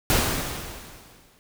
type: noise with exponential decay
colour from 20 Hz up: pink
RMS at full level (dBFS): -19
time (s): 0.1-1.39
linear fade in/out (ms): 0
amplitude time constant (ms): 280
effects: none